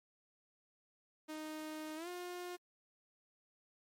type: tone with pitch glide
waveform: sawtooth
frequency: 310 to 356.1 Hz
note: D#4 to F4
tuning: -6 to +34 cents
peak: -39 dBFS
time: 1.28-2.57 s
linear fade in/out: 20 ms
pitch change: +240 cents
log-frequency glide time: 1.96-2.08 s
effects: MP3 64 kbps